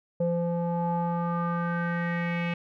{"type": "tone with low-pass filter sweep", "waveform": "square", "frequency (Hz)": 171.5, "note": "F3", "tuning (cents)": -31, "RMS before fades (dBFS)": -28, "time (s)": [0.2, 2.54], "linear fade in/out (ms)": 5, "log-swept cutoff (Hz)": [540, 2500], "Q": 4.6, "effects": []}